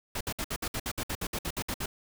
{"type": "noise bursts", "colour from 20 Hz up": "pink", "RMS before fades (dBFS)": -33, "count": 15, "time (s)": [0.15, 1.86], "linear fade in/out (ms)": 5, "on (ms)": 58, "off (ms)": 60, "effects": []}